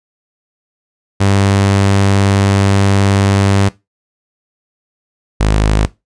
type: tone pair in turn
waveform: sawtooth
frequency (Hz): 98.8 / 52.34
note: G2 / G#1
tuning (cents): +14 / +14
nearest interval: major seventh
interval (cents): 1100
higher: first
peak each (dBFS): -5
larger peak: neither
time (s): 1.2-3.69 / 5.4-5.86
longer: first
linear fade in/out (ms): 10
effects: noise-tail reverb RT60 0.2 s tail -18 dB re dry + resampled to 22050 Hz